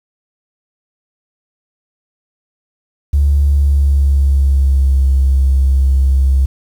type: tone with pitch glide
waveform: triangle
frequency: 71.2 to 66.82 Hz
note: C#2 to C2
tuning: +47 to +37 cents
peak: -4 dBFS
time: 3.13-6.46 s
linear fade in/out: 10 ms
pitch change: -110 cents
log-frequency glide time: 3.44-5.05 s
effects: tanh soft clip ceiling -6 dBFS + 7-bit